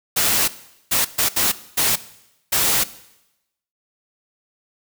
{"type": "noise bursts at uneven times", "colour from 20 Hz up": "white", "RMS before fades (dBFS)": -18, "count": 6, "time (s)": [[0.16, 0.48], [0.91, 1.05], [1.18, 1.29], [1.36, 1.52], [1.77, 1.96], [2.52, 2.84]], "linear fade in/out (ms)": 10, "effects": ["noise-tail reverb RT60 0.9 s tail -17 dB re dry"]}